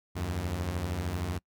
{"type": "beating tone pair", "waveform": "sawtooth", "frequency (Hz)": [77.1, 90.1], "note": ["D#2", "F#2"], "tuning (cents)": [-15, -45], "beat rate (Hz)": 13, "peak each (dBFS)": [-32, -28], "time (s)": [0.15, 1.39], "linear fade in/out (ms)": 20, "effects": ["noise-tail reverb RT60 0.1 s tail -26 dB re dry"]}